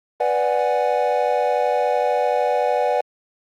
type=chord; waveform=triangle; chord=G# half-diminished seventh; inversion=first; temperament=equal; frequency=493.9 / 587.3 / 740 / 830.6 Hz; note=B4 / D5 / F#5 / G#5; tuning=0 / 0 / 0 / 0 cents; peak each=-20 / -20 / -20 / -23 dBFS; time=0.2-3.01 s; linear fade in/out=5 ms; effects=Opus 32 kbps